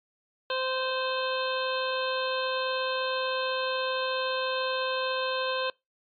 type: harmonic tone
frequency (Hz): 519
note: C5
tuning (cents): -14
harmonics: 1 / 2 / 3 / 5 / 6 / 7 / 8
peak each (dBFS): -30 / -33 / -35 / -37 / -38 / -38 / -39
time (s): 0.5-5.7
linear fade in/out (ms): 2
effects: noise-tail reverb RT60 0.2 s tail -24 dB re dry + MP3 32 kbps